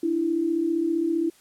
sine tone pair together, 298.3 / 333.5 Hz, D4 / E4, +27 / +20 cents, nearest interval major second, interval 193 cents, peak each -28 / -22 dBFS, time 0.03-1.3 s, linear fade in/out 5 ms, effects white hiss -57 dBFS RMS until 1.4 s + low-pass 12000 Hz 12 dB/octave

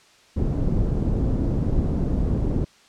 pink low-pass noise, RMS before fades -22 dBFS, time 0.36-2.65 s, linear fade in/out 10 ms, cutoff 300 Hz, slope 12 dB/octave, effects white hiss -54 dBFS RMS until 2.88 s + low-pass 6000 Hz 12 dB/octave

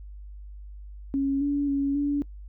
sine tone with pitch steps, 274.8 / 285.5 / 278.6 / 286.9 Hz, C#4 / D4 / C#4 / D4, -15 / -49 / +9 / -40 cents, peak -22 dBFS, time 1.14-2.22 s, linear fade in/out 0 ms, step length 270 ms, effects noise-tail reverb RT60 0.1 s tail -22 dB re dry + added 50 Hz sine -39 dBFS peak until 2.48 s

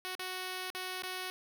5% pulse tone with dropouts, 370 Hz, F#4, in tune, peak -26 dBFS, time 0.05-1.3 s, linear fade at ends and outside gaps 0 ms, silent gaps 0.152-0.194 / 0.702-0.748 / 1.022-1.034 s, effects none

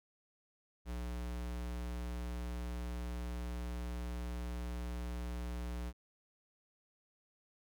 square tone, 60 Hz, B1, 49 cents flat, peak -39 dBFS, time 0.85-5.93 s, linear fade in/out 50 ms, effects none

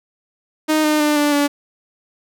sawtooth tone with pitch steps, 310 / 304.3 / 298.7 / 293.3 / 287.9 Hz, D#4 / D#4 / D4 / D4 / D4, -6 / -38 / +29 / -2 / -34 cents, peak -10 dBFS, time 0.68-1.48 s, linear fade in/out 20 ms, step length 160 ms, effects none

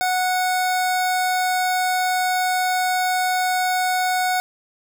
square tone pair together, 736.5 / 1473 Hz, F#5 / F#6, -8 / -8 cents, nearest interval octave, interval 1200 cents, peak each -20 / -26 dBFS, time 0.01-4.4 s, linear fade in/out 0 ms, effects none

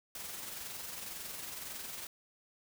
white noise with amplitude modulation, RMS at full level -42 dBFS, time 0.15-2.07 s, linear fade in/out 2 ms, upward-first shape sine, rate 21.9 Hz, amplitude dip 40%, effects none

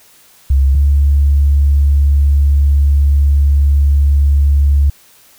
sine tone pair in turn, 68 / 70.99 Hz, C#2 / C#2, -33 / +42 cents, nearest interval minor second, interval 75 cents, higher second, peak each -6 dBFS, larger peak neither, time 0.5-0.75 / 0.75-4.9 s, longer second, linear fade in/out 5 ms, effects tanh soft clip ceiling -2 dBFS + white hiss -46 dBFS RMS until 5.38 s

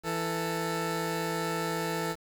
15% pulse tone pair together, 165.8 / 442.6 Hz, E3 / A4, +10 / +10 cents, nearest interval octave + perfect fourth, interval 1700 cents, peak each -26 dBFS, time 0.03-2.16 s, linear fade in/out 50 ms, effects 8-bit

